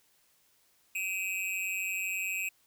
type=tone with amplitude modulation; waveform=square; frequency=2535 Hz; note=D#7; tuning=32 cents sharp; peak=-28 dBFS; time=0.95-2.49 s; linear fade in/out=5 ms; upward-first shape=sine; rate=188 Hz; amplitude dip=95%; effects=white hiss -68 dBFS RMS until 2.66 s